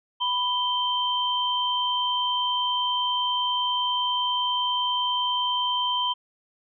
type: tone pair together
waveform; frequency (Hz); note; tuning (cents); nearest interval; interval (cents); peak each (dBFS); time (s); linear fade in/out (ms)
sine; 990 / 3125; B5 / G7; +4 / -6; octave + minor sixth; 1990; -25; 0.2-6.14; 20
effects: none